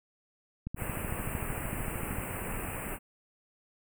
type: click train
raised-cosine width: 5 ms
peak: -23 dBFS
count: 21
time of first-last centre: 0.67-2.185 s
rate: 13.2 Hz
type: band-stop noise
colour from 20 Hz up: pink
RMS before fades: -37 dBFS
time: 0.76-2.99 s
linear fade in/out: 50 ms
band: 2800 to 7900 Hz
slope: 96 dB/octave
effects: none